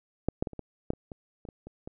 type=clicks; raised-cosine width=2 ms; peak=-12 / -13 / -20 / -30 / -23 / -13 / -30 / -27 / -30 / -28 / -30 / -26 dBFS; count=12; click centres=0.286 / 0.425 / 0.472 / 0.533 / 0.593 / 0.904 / 0.935 / 1.118 / 1.452 / 1.488 / 1.67 / 1.875 s; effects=none